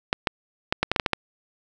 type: clicks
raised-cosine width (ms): 0.3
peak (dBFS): -4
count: 9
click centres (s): 0.129 / 0.272 / 0.725 / 0.83 / 0.916 / 0.962 / 0.998 / 1.062 / 1.133
effects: none

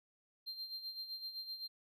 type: tone with tremolo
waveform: triangle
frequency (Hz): 4170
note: C8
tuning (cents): -7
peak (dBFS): -39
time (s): 0.46-1.68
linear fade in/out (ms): 20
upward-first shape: sine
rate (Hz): 7.8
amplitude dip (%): 65
effects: none

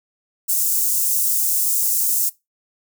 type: high-pass noise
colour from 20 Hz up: white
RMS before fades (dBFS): -19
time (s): 0.48-2.3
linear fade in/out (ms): 20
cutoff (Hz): 6800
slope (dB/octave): 24
effects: noise-tail reverb RT60 0.2 s tail -20 dB re dry

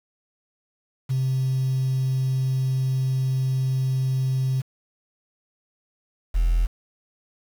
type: tone pair in turn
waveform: sine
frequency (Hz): 131.2 / 42.02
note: C3 / E1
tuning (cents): +5 / +34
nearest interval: octave + minor sixth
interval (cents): 1971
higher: first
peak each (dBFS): -19 / -15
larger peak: second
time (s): 1.09-4.62 / 6.34-6.67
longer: first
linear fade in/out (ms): 20
effects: tanh soft clip ceiling -15 dBFS + 7-bit

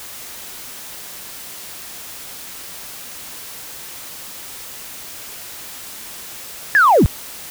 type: linear sweep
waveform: sine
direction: down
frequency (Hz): 1768 to 41.01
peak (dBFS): -7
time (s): 6.75-7.06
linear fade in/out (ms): 0
effects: tanh soft clip ceiling -4 dBFS + white hiss -34 dBFS RMS until 7.5 s

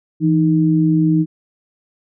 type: tone pair together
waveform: sine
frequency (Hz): 164.8 / 311.1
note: E3 / D#4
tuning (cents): 0 / 0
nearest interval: major seventh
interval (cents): 1100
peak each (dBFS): -14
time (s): 0.2-1.26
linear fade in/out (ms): 50
effects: none

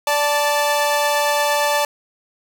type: tone pair together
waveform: sawtooth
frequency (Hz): 583.8 / 880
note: D5 / A5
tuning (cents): -10 / 0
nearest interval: perfect fifth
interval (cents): 710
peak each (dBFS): -15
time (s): 0.07-1.85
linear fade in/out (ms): 2
effects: none

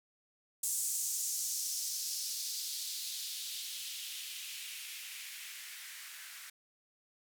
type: noise with band-pass filter sweep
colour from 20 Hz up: violet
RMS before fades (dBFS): -40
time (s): 0.63-6.5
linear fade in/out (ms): 5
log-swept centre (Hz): 7700 to 1600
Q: 2.1
effects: none

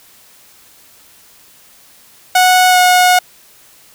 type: tone with pitch glide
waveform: sawtooth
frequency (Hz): 735 to 726.6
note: F#5 to F#5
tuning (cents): -12 to -32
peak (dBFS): -3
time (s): 2.35-3.19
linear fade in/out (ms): 5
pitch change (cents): -20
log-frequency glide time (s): 2.69-2.78
effects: white hiss -45 dBFS RMS until 3.94 s

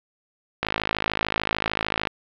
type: click train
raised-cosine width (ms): 0.3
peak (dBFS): -6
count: 78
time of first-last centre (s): 0.63-2.072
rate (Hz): 53.4
effects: low-pass 4000 Hz 12 dB/octave + 8-bit

